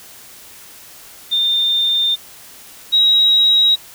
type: tone pair in turn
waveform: sine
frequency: 3612 / 3827 Hz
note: A7 / A#7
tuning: +45 / +45 cents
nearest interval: minor second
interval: 100 cents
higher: second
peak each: -13 / -9 dBFS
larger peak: second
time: 1.31-2.16 / 2.92-3.76 s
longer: first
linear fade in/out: 20 ms
effects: white hiss -40 dBFS RMS until 3.94 s